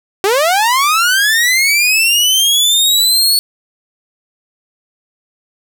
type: linear sweep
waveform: sawtooth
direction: up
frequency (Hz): 372.8 to 4435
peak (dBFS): -6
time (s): 0.24-3.39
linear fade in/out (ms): 0
effects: none